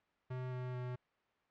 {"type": "tone with pitch steps", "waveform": "square", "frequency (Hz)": [127.3, 126.13, 124.97], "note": ["C3", "B2", "B2"], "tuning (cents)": [-47, 37, 21], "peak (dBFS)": -40, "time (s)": [0.3, 0.96], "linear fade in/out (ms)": 10, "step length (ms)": 220, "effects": ["white hiss -75 dBFS RMS until 1.5 s", "low-pass 2000 Hz 12 dB/octave"]}